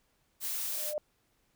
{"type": "noise", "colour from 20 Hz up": "blue", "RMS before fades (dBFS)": -35, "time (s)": [0.4, 0.94], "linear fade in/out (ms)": 50}
{"type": "tone with exponential growth", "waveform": "sine", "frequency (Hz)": 602, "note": "D5", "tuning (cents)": 43, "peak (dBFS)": -28, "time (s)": [0.65, 0.98], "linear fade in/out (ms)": 1, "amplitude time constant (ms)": 70}
{"effects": ["pink hiss -73 dBFS RMS until 1.55 s"]}